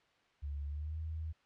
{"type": "tone with pitch glide", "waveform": "sine", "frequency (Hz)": [71.7, 79.56], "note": ["D2", "D#2"], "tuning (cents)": [-41, 39], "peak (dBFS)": -37, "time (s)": [0.42, 1.33], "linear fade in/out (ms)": 20, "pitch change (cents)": 180, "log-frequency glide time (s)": [0.67, 0.98], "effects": ["white hiss -70 dBFS RMS until 1.45 s", "low-pass 3000 Hz 12 dB/octave"]}